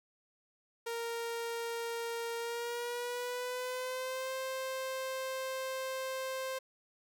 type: tone with pitch glide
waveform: sawtooth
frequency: 465 to 525 Hz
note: A#4 to C5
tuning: -4 to +6 cents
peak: -32 dBFS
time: 0.86-6.59 s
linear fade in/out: 10 ms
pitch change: +210 cents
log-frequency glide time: 2.38-4.33 s
effects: none